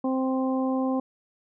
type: harmonic tone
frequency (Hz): 261.6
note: C4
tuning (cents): 0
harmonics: 1 / 2 / 3 / 4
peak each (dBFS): -24 / -30 / -34 / -36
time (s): 0.04-1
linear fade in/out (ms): 5
effects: none